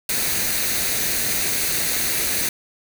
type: noise with comb filter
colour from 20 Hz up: white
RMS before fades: -22 dBFS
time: 0.09-2.49 s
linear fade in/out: 2 ms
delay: 0.47 ms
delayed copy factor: +0.5
effects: none